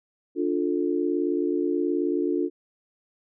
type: chord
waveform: sine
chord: D minor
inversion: none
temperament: just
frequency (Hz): 293.7 / 352.4 / 440.5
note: D4 / F4 / A4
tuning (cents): 0 / +16 / +2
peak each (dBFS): -26 / -25 / -30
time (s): 0.35-2.5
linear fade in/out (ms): 50
effects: none